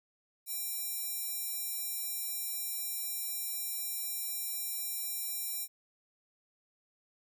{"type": "tone with high-pass filter", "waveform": "square", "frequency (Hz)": 788, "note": "G5", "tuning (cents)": 9, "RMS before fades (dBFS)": -37, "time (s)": [0.46, 5.68], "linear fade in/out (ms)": 50, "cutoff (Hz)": 10000, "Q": 0.72, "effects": []}